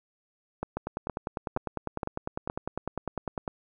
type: two click trains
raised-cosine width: 1 ms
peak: -17 / -16 dBFS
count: 28 / 5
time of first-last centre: 0.77-3.478 / 0.63-2.499 s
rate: 9.97 / 2.14 Hz
effects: none